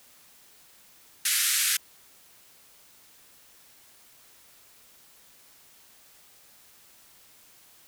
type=band-pass noise; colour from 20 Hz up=white; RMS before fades=-25 dBFS; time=1.25-1.77 s; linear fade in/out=5 ms; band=1400 to 13000 Hz; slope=48 dB/octave; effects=white hiss -56 dBFS RMS until 7.87 s